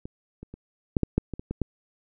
clicks, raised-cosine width 3 ms, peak -23 / -27 / -27 / -8 / -9 / -8 / -19 / -23 / -17 / -12 dBFS, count 10, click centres 0.055 / 0.43 / 0.54 / 0.968 / 1.033 / 1.18 / 1.337 / 1.395 / 1.51 / 1.617 s, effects none

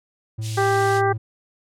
triangle tone, 110 Hz, A2, in tune, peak -23 dBFS, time 0.38-1.18 s, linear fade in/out 10 ms
pink band-pass noise, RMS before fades -37 dBFS, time 0.41-1.02 s, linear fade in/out 50 ms, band 2800 to 10000 Hz, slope 24 dB/octave
harmonic tone, 393.5 Hz, G4, 7 cents sharp, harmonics 1 / 2 / 3 / 4 / 5, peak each -20 / -21 / -26 / -26 / -33 dBFS, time 0.57-1.13 s, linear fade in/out 10 ms
effects none

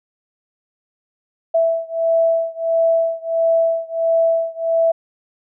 sine beating tone pair, 659.3 / 660.8 Hz, E5 / E5, 0 / +4 cents, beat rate 1.5 Hz, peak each -17 / -18 dBFS, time 1.54-4.92 s, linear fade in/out 10 ms, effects none

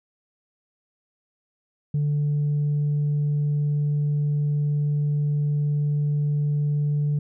sine tone, 146.83 Hz, D3, in tune, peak -18 dBFS, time 1.94-7.19 s, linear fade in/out 5 ms, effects tanh soft clip ceiling -18 dBFS

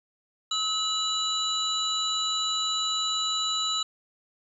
sine tone cluster, 1287 / 2931 / 3943 / 7080 Hz, E6 / F#7 / B7 / A8, -42 / -17 / -4 / +10 cents, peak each -32 / -33 / -27 / -35 dBFS, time 0.51-3.83 s, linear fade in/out 5 ms, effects 10-bit

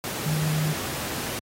sine tone in noise, 154.1 Hz, D#3, 16 cents flat, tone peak -22 dBFS, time 0.26-0.73 s, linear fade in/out 0 ms, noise pink, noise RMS -31 dBFS, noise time 0.04-1.39 s, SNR +6 dB, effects high-pass 100 Hz 12 dB/octave + AAC 48 kbps

